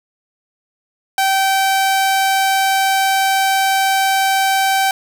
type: tone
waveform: sawtooth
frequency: 774 Hz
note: G5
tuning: 22 cents flat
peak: -9 dBFS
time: 1.18-4.91 s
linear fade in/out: 2 ms
effects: 7-bit